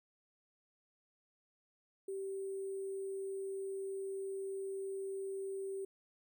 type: tone with sample-and-hold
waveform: sine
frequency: 388.4 Hz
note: G4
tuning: 16 cents flat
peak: -38 dBFS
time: 2.08-5.85 s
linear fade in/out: 5 ms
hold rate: 8820 Hz
effects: none